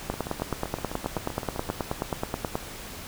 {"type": "two click trains", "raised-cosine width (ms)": 1, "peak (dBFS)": [-19, -12], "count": [13, 24], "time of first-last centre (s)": [[0.14, 1.69], [0.1, 2.555]], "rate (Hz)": [7.74, 9.37], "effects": ["pink hiss -40 dBFS RMS until 3.07 s"]}